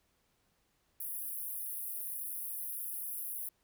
pink high-pass noise, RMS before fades -40 dBFS, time 1-3.49 s, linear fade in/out 5 ms, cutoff 10000 Hz, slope 96 dB/octave, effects pink hiss -75 dBFS RMS until 3.63 s

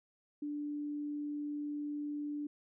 sine tone, 293.7 Hz, D4, in tune, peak -36 dBFS, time 0.42-2.47 s, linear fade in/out 5 ms, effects none

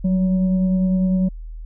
sine tone with frequency modulation, 185 Hz, F#3, in tune, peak -15 dBFS, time 0.04-1.29 s, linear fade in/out 10 ms, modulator 380 Hz, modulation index 0.29, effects added 40 Hz sine -30 dBFS peak until 1.65 s

